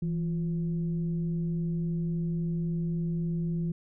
sine tone with frequency modulation, 166.2 Hz, E3, 15 cents sharp, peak -27 dBFS, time 0.02-3.72 s, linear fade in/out 5 ms, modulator 188 Hz, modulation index 0.35, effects none

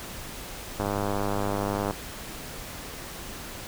click train, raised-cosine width 1 ms, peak -14 dBFS, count 113, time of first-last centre 0.8-1.909 s, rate 101 Hz, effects pink hiss -39 dBFS RMS until 3.67 s

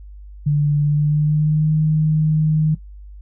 sine tone with pitch glide, 146.83 to 155.29 Hz, D3 to D#3, 0 to -3 cents, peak -13 dBFS, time 0.46-2.75 s, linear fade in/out 10 ms, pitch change +97 cents, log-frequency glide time 0.83-1.72 s, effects noise-tail reverb RT60 0.1 s tail -17 dB re dry + added 50 Hz sine -35 dBFS peak until 3.21 s

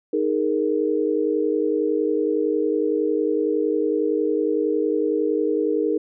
sine chord, D# suspended fourth, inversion none, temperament equal, 311.1 / 415.3 / 466.2 Hz, D#4 / G#4 / A#4, 0 / 0 / 0 cents, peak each -23 dBFS, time 0.13-5.98 s, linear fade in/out 5 ms, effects none

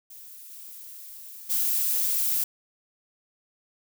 violet noise with level steps, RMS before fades -45 / -43 / -25 dBFS, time 0.1-2.44 s, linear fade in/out 5 ms, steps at 0.5 / 1.49 s, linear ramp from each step 20 ms, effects none

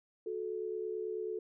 sine tone pair together, 365.5 / 434.7 Hz, F#4 / A4, -21 / -21 cents, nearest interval minor third, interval 300 cents, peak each -39 / -37 dBFS, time 0.26-1.39 s, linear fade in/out 5 ms, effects none

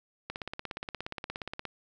click train, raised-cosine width 0.3 ms, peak -20 dBFS, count 24, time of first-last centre 0.3-1.653 s, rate 17 Hz, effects none

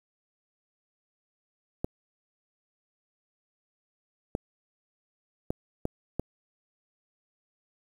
clicks, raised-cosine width 2 ms, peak -15 dBFS, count 5, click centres 1.845 / 4.351 / 5.505 / 5.854 / 6.196 s, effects 8-bit

